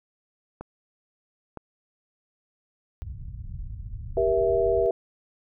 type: clicks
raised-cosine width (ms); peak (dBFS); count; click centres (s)
1; -22; 2; 0.61 / 1.573
type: low-pass noise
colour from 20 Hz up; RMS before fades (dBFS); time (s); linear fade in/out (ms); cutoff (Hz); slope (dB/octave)
pink; -36; 3.02-4.86; 0; 120; 24
type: chord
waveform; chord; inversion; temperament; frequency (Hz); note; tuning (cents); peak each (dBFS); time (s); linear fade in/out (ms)
sine; E diminished; first; equal with one note detuned; 392 / 474.3 / 659.3; G4 / Bb4 / E5; 0 / +30 / 0; -24; 4.17-4.91; 2
effects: none